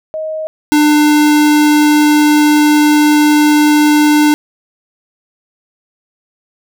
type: tone pair in turn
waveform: sine / square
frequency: 628 / 299.1 Hz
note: D#5 / D4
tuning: +16 / +32 cents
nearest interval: octave + minor second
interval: 1284 cents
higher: first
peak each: -17 / -7 dBFS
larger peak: second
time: 0.14-0.47 / 0.72-4.34 s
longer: second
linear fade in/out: 0 ms
effects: none